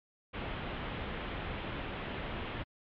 pink low-pass noise, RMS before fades -39 dBFS, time 0.33-2.64 s, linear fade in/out 20 ms, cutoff 3400 Hz, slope 48 dB/octave, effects MP3 64 kbps

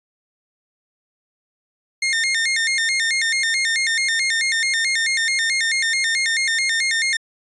sawtooth tone with vibrato, 1969 Hz, B6, 6 cents flat, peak -14 dBFS, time 2.02-7.17 s, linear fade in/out 5 ms, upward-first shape square, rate 4.6 Hz, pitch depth 140 cents each way, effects resampled to 22050 Hz

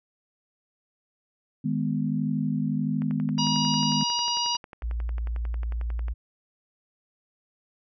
sine chord, G# minor, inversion second, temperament just, 155.74 / 207.7 / 249.2 Hz, D#3 / G#3 / B3, +2 / 0 / +16 cents, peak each -28 dBFS, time 1.64-4.04 s, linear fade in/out 10 ms
click train, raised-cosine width 0.5 ms, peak -27 dBFS, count 35, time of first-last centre 3.02-6.083 s, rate 11.1 Hz
harmonic tone, 957 Hz, A#5, 45 cents sharp, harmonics 1 / 3 / 4 / 5 / 6, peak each -29 / -29 / -36 / -29 / -33 dBFS, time 3.38-4.57 s, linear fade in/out 10 ms
sine tone, 57.8 Hz, A#1, 14 cents flat, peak -26 dBFS, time 4.82-6.14 s, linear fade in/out 20 ms
effects none

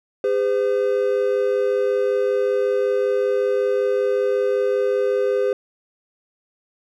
triangle tone pair together, 405.3 / 510.6 Hz, G#4 / C5, -42 / -42 cents, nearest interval major third, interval 400 cents, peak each -18 dBFS, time 0.24-5.53 s, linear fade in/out 2 ms, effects none

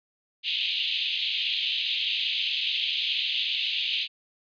pink band-pass noise, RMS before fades -28 dBFS, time 0.43-4.08 s, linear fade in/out 50 ms, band 2700 to 3900 Hz, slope 48 dB/octave, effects resampled to 11025 Hz

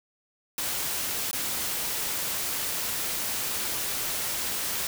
white noise with dropouts, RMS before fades -30 dBFS, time 0.58-4.87 s, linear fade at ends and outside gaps 1 ms, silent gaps 1.312-1.33 s, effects none

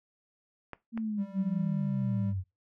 clicks, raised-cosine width 0.5 ms, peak -24 / -26 dBFS, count 2, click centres 0.733 / 0.976 s
sine linear sweep, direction down, 230.9 to 89.4 Hz, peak -30 dBFS, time 0.92-2.44 s, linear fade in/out 50 ms
triangle tone, 196 Hz, G3, in tune, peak -29 dBFS, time 1.17-2.34 s, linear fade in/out 50 ms
effects noise-tail reverb RT60 0.2 s tail -19 dB re dry

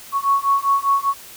sine beating tone pair, 1107 / 1112 Hz, C#6 / C#6, -3 / +5 cents, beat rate 5 Hz, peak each -18 dBFS, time 0.12-1.14 s, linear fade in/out 50 ms, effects white hiss -40 dBFS RMS until 1.36 s

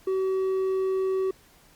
sine tone with hard clipping, 379.9 Hz, F#4, 46 cents sharp, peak -24 dBFS, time 0.07-1.31 s, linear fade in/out 5 ms, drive 3 dB, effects pink hiss -57 dBFS RMS until 1.75 s + Opus 48 kbps

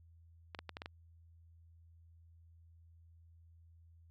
clicks, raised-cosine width 0.3 ms, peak -27 dBFS, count 6, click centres 0.548 / 0.59 / 0.693 / 0.769 / 0.819 / 0.859 s, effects added 83 Hz sine -59 dBFS peak until 4.1 s

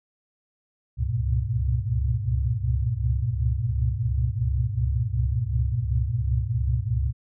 sine tone cluster, 67 / 69.8 / 100.3 / 117.1 / 122.3 Hz, C2 / C#2 / G2 / A#2 / B2, +42 / +13 / +40 / +8 / -16 cents, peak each -28 dBFS, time 0.97-7.13 s, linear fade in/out 50 ms, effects none

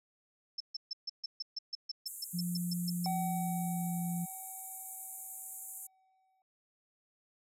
sine tone bursts, 5300 Hz, E8, 9 cents sharp, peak -35 dBFS, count 16, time 0.58-3.064 s, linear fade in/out 5 ms, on 24 ms, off 140 ms
white band-pass noise, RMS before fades -46 dBFS, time 2.06-5.87 s, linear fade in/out 5 ms, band 6900 to 14000 Hz, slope 96 dB/octave
sine tone with pitch glide, 175.4 to 173.79 Hz, F3 to F3, +8 to -8 cents, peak -33 dBFS, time 2.33-4.26 s, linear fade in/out 20 ms, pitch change -16 cents, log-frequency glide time 3.24-3.9 s
triangle tone with exponential decay, 758 Hz, F#5, 42 cents sharp, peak -31 dBFS, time 3.06-6.42 s, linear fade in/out 1 ms, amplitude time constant 730 ms
effects none

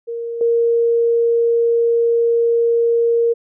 sine tone with level steps, 466.2 Hz, A#4, in tune, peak -22 / -12 dBFS, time 0.07-3.34 s, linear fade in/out 20 ms, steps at 0.41 s, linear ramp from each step 2 ms, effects none

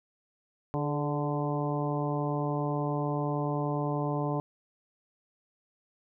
harmonic tone with a mistuned harmonic, 146.83 Hz, D3, in tune, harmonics 1 / 2 / 3 / 4 / 5 / 6 / 7, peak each -31 / -34 / -36 / -37 / -38 / -39 / -39 dBFS, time 0.74-4.4 s, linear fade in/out 0 ms, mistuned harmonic 3, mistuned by -41 cents, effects none

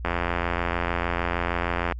click train, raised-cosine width 0.5 ms, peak -9 dBFS, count 163, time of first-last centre 0.05-1.923 s, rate 86.5 Hz, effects added 59 Hz sine -31 dBFS peak until 1.99 s + MP3 64 kbps

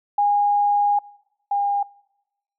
sine tone pair in turn, 819 / 808.7 Hz, G#5 / G#5, -24 / -46 cents, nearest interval unison, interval 22 cents, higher first, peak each -15 / -18 dBFS, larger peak first, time 0.18-0.99 / 1.51-1.83 s, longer first, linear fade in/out 5 ms, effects noise-tail reverb RT60 1.0 s tail -25 dB re dry

